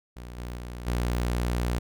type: tone with level steps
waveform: sawtooth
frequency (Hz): 60.1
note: B1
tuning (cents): -46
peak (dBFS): -35 / -30 / -32 / -21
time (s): 0.16-1.79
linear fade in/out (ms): 10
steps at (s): 0.37 / 0.56 / 0.86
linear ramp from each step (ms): 20
effects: none